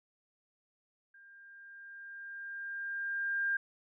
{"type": "tone with level ramp", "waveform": "sine", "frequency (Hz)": 1600, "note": "G6", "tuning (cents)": 35, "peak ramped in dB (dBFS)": [-55, -28], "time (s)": [1.14, 3.57], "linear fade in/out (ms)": 5, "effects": []}